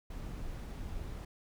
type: noise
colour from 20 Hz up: brown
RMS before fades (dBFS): -41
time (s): 0.1-1.25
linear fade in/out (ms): 5
effects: none